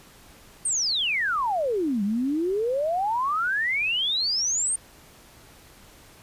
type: exponential two-way sweep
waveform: sine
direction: down then up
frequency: 9000 to 194.3 to 9000 Hz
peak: -22 dBFS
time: 0.65-4.76 s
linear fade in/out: 5 ms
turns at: 2.03 s
effects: pink hiss -51 dBFS RMS until 6.22 s + resampled to 32000 Hz